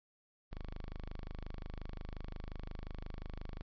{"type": "tone", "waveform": "sawtooth", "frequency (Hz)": 25.65, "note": "G#0", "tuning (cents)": -21, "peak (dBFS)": -38, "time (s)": [0.51, 3.62], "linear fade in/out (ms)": 10, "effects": ["resampled to 11025 Hz", "12-bit"]}